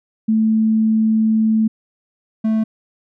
sine / triangle tone pair in turn, 219.9 / 219.9 Hz, A3 / A3, -1 / -1 cents, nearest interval unison, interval 0 cents, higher neither, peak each -12 dBFS, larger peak neither, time 0.28-1.68 / 2.44-2.64 s, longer first, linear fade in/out 10 ms, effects none

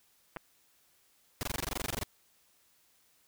clicks, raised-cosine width 0.5 ms, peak -24 dBFS, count 2, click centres 0.363 / 0.369 s
pink noise bursts, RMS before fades -34 dBFS, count 15, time 1.41-2.033 s, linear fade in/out 0 ms, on 21 ms, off 22 ms
effects white hiss -68 dBFS RMS until 3.27 s

